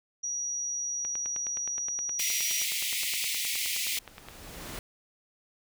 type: tone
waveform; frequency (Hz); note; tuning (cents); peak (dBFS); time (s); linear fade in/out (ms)
sine; 5780; F#8; -41; -30; 0.23-2.64; 10
type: click train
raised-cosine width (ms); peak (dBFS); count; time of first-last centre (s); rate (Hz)
0.3; -26; 32; 1.05-4.286; 9.58
type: high-pass noise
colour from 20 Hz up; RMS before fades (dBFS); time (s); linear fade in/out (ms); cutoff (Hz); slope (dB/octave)
pink; -31; 2.19-3.99; 5; 2000; 96
type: noise with exponential growth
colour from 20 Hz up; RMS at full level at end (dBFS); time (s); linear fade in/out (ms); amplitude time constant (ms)
pink; -38; 3.08-4.79; 1; 370
effects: none